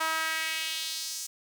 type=tone with high-pass filter sweep; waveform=sawtooth; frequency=320.1 Hz; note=D#4; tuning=49 cents sharp; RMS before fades=-32 dBFS; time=0-1.27 s; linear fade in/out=10 ms; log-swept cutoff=1100 to 6600 Hz; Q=1.9; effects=none